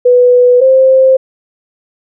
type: tone pair in turn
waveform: sine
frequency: 493.9 / 525.7 Hz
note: B4 / C5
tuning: 0 / +8 cents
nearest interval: minor second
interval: 108 cents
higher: second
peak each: -3 dBFS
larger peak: neither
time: 0.05-0.61 / 0.61-1.17 s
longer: neither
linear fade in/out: 10 ms
effects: none